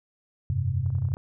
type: chord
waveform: sine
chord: F suspended second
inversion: none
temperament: just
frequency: 87.31 / 98.22 / 130.96 Hz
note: F2 / G2 / C3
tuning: 0 / +4 / +2 cents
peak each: -30 / -27 / -27 dBFS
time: 0.5-1.14 s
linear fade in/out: 0 ms
type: clicks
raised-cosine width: 1 ms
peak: -37 dBFS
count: 9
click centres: 0.862 / 0.903 / 0.952 / 0.985 / 1.022 / 1.052 / 1.087 / 1.119 / 1.169 s
effects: none